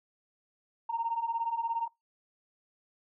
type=beating tone pair; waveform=sine; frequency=910 / 927 Hz; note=A#5 / A#5; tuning=-42 / -10 cents; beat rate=17 Hz; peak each=-33 / -31 dBFS; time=0.89-1.88 s; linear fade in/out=10 ms; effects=noise-tail reverb RT60 0.2 s tail -23 dB re dry + tanh soft clip ceiling -22 dBFS